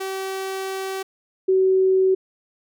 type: tone pair in turn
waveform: sawtooth / sine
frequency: 383.6 / 378.1 Hz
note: G4 / F#4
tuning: -37 / +38 cents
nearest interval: unison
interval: 25 cents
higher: first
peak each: -22 / -14 dBFS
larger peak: second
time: 0-1.03 / 1.48-2.15 s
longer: first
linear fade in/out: 10 ms
effects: none